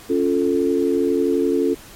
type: chord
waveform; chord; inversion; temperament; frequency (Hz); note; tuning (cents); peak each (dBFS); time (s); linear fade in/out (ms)
sine; Db augmented; none; equal; 277.2 / 349.2 / 440; Db4 / F4 / A4; 0 / 0 / 0; -20; 0.09-1.75; 20
effects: pink hiss -42 dBFS RMS until 1.95 s + MP3 64 kbps